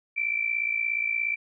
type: tone with amplitude modulation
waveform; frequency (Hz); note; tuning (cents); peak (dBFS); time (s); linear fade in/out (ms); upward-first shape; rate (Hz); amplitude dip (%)
sine; 2339; D7; -8; -21; 0.16-1.36; 20; sine; 57; 75
effects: none